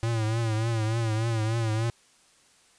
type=tone with vibrato; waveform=square; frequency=112.3 Hz; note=A2; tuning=36 cents sharp; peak=-25 dBFS; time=0.03-1.9 s; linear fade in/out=0 ms; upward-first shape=triangle; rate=3.4 Hz; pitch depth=82 cents each way; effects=white hiss -60 dBFS RMS until 2.78 s + resampled to 22050 Hz